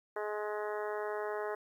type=harmonic tone; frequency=210.4 Hz; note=G#3; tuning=23 cents sharp; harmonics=2 / 3 / 4 / 5 / 6 / 7 / 8 / 9; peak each=-37 / -41 / -43 / -45 / -47 / -48 / -49 / -50 dBFS; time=0.16-1.55 s; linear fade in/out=5 ms; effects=11-bit